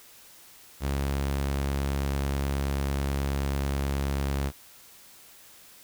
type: tone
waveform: sawtooth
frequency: 69.3 Hz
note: C#2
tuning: in tune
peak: -22 dBFS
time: 0.8-4.52 s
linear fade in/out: 50 ms
effects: white hiss -52 dBFS RMS until 5.83 s